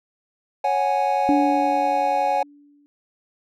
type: chord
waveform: triangle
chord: C# suspended fourth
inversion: none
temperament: equal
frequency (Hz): 554.4 / 740 / 830.6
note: C#5 / F#5 / G#5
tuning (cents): 0 / 0 / 0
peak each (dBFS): -23 / -21 / -19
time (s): 0.64-2.43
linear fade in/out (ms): 5
type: tone with exponential decay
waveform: sine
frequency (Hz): 289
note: D4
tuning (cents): -28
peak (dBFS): -15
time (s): 1.29-2.86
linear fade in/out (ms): 0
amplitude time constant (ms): 340
effects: none